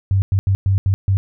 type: tone bursts at uneven times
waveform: sine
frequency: 97 Hz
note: G2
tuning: 18 cents flat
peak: -12 dBFS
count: 6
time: 0.11-0.22 / 0.32-0.39 / 0.47-0.55 / 0.66-0.78 / 0.86-0.94 / 1.08-1.17 s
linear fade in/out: 0 ms
effects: none